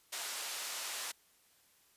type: band-pass noise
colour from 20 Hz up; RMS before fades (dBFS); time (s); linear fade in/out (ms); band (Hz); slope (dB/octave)
white; -41; 0.12-1.12; 10; 630 to 8800; 12
effects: white hiss -68 dBFS RMS until 1.96 s + resampled to 32000 Hz